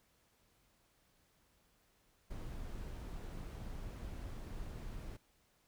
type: noise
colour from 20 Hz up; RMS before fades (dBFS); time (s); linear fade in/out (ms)
brown; -45; 2.3-5.17; 10
effects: pink hiss -73 dBFS RMS until 5.67 s